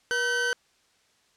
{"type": "tone pair together", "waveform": "40% pulse", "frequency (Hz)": [481.3, 1528], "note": ["B4", "G6"], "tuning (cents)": [-45, -45], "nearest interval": "octave + minor sixth", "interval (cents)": 2000, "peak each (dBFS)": [-30, -24], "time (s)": [0.11, 0.53], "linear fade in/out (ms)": 0, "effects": ["white hiss -65 dBFS RMS until 1.36 s", "low-pass 7000 Hz 12 dB/octave"]}